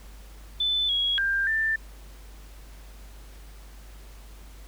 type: tone with pitch steps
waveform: sine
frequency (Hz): 3510 / 3318 / 1591 / 1779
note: A7 / G#7 / G6 / A6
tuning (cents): -5 / -2 / +25 / +19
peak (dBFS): -22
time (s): 0.6-1.76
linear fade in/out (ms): 5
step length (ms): 290
effects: added 50 Hz sine -43 dBFS peak until 4.67 s + pink hiss -53 dBFS RMS until 4.67 s